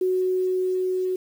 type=tone with level ramp; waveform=sine; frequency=370 Hz; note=F#4; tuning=in tune; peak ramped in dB=-19 to -22 dBFS; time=0.01-1.16 s; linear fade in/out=5 ms; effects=8-bit